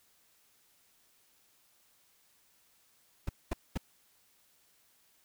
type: noise bursts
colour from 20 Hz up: brown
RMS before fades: -32 dBFS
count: 3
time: 3.27-3.776 s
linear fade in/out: 5 ms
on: 22 ms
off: 220 ms
effects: white hiss -68 dBFS RMS until 5.24 s